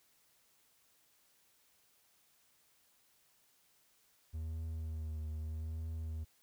triangle tone with vibrato, 79 Hz, D#2, 27 cents sharp, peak -36 dBFS, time 4.33-6.25 s, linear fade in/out 20 ms, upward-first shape triangle, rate 0.8 Hz, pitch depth 41 cents each way, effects white hiss -71 dBFS RMS until 6.42 s

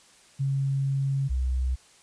sine tone pair in turn, 136.8 / 63.99 Hz, C#3 / C2, -23 / -38 cents, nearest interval octave + minor second, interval 1315 cents, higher first, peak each -23 dBFS, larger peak neither, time 0.39-1.29 / 1.29-1.76 s, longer first, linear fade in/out 20 ms, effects white hiss -56 dBFS RMS until 2.02 s + resampled to 22050 Hz

